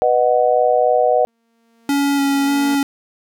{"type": "chord", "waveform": "sine", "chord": "B major", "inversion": "none", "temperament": "just", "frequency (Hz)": [493.9, 617.4, 740.8], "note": ["B4", "D#5", "F#5"], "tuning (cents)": [0, -14, 2], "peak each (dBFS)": -16, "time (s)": [0.02, 1.25], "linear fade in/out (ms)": 0}
{"type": "tone with exponential growth", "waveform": "sawtooth", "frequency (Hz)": 230, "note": "A#3", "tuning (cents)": -23, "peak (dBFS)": -23, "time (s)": [1.27, 2.75], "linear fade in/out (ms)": 0, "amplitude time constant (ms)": 320}
{"type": "tone with vibrato", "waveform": "square", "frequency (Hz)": 280, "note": "C#4", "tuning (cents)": 18, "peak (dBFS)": -15, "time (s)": [1.89, 2.83], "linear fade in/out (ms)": 2, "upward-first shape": "square", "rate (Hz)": 1.7, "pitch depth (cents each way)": 10}
{"effects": []}